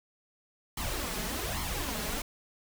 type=noise with flanger; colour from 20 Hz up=pink; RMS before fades=-34 dBFS; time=0.77-2.22 s; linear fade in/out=5 ms; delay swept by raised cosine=0.93 to 4.83 ms; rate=1.2 Hz; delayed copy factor=+0.75; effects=none